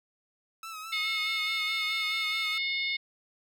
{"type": "tone with vibrato", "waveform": "sawtooth", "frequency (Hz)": 1297, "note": "E6", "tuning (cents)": -28, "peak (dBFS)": -35, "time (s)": [0.63, 2.58], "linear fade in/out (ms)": 2, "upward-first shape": "sine", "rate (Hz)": 4.7, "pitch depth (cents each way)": 49}
{"type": "harmonic tone", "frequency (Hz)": 723, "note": "F#5", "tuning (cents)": -40, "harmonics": [3, 4, 5, 6, 7], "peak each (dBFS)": [-30, -42, -33, -39, -45], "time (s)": [0.92, 2.97], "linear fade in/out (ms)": 10}
{"effects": []}